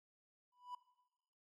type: tone with exponential growth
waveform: triangle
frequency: 987.8 Hz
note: B5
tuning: in tune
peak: -40 dBFS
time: 0.52-0.75 s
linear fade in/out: 5 ms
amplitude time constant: 49 ms
effects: noise-tail reverb RT60 1.0 s tail -17 dB re dry